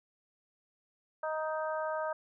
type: harmonic tone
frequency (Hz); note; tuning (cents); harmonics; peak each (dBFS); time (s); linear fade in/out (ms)
312.6; D#4; +8; 2 / 3 / 4 / 5; -34 / -38 / -40 / -42; 1.23-2.13; 5
effects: none